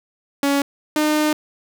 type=tone pair in turn; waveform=sawtooth; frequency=280.8 / 304.1 Hz; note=C#4 / D#4; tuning=+22 / -40 cents; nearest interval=minor second; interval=138 cents; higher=second; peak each=-12 dBFS; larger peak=neither; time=0.43-0.62 / 0.96-1.33 s; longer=second; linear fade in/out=2 ms; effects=none